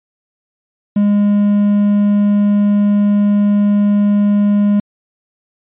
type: tone with quantisation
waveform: triangle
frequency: 205 Hz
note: G#3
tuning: 22 cents flat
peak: -7 dBFS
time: 0.96-4.8 s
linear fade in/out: 5 ms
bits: 6
effects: resampled to 8000 Hz